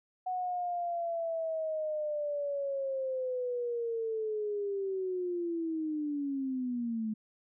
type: linear sweep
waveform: sine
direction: down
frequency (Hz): 740 to 213.8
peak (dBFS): -31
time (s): 0.26-7.14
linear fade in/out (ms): 10
effects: none